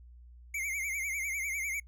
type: tone with vibrato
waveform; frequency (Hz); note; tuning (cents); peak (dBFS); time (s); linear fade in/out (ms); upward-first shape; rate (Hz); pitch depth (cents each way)
square; 2200; C#7; -14; -33; 0.54-1.8; 5; triangle; 10; 120
effects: noise-tail reverb RT60 0.1 s tail -26 dB re dry + added 60 Hz sine -50 dBFS peak until 1.87 s